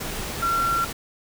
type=tone in noise; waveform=sine; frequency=1365 Hz; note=F6; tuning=40 cents flat; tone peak=-20 dBFS; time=0.42-0.85 s; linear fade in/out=10 ms; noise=pink; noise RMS=-31 dBFS; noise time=0-0.93 s; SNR=+8 dB; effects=none